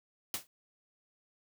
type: noise with exponential decay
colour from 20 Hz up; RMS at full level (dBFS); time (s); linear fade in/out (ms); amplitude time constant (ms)
white; -31; 0.34-0.47; 1; 27
effects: none